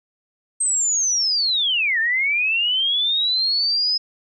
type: linear two-way sweep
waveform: sine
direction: down then up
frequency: 8372 to 1760 to 5110 Hz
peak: -17 dBFS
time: 0.6-3.98 s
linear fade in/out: 10 ms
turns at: 1.99 s
effects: none